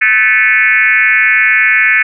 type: tone with frequency modulation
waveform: sine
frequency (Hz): 1975.5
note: B6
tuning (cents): 0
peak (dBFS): -6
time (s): 0.01-2.03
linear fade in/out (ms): 10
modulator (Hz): 227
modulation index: 1.9
effects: none